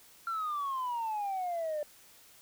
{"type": "exponential sweep", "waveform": "sine", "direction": "down", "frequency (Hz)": [1376, 588], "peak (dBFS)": -30, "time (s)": [0.27, 1.83], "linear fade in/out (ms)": 2, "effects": ["tanh soft clip ceiling -29 dBFS", "white hiss -58 dBFS RMS until 2.41 s"]}